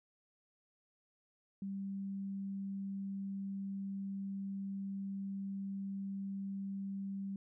sine tone, 196 Hz, G3, in tune, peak -38 dBFS, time 1.62-7.36 s, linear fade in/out 2 ms, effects none

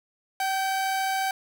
45% pulse tone pair together, 767 / 1568 Hz, G5 / G6, -38 / 0 cents, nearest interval octave, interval 1238 cents, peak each -25 / -32 dBFS, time 0.4-1.31 s, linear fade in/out 2 ms, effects none

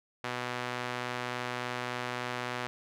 sawtooth tone with band-pass filter, 123.47 Hz, B2, in tune, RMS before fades -36 dBFS, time 0.24-2.67 s, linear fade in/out 0 ms, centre 1700 Hz, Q 0.7, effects none

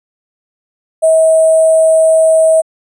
sine tone with sample-and-hold, 643 Hz, E5, 43 cents flat, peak -5 dBFS, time 1.02-2.62 s, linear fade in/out 20 ms, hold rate 8820 Hz, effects resampled to 22050 Hz

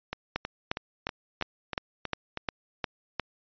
two click trains, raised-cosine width 0.3 ms, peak -16 / -12 dBFS, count 8 / 9, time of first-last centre 0.13-2.374 / 0.36-3.197 s, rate 3.12 / 2.82 Hz, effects resampled to 11025 Hz

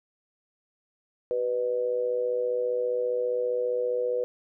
sine tone with amplitude modulation, 493.9 Hz, B4, in tune, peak -21 dBFS, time 1.31-4.24 s, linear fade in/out 0 ms, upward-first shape sine, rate 115 Hz, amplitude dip 70%, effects none

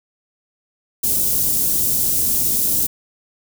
white band-stop noise, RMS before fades -18 dBFS, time 1.03-2.87 s, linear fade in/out 10 ms, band 300 to 8400 Hz, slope 12 dB/octave, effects none

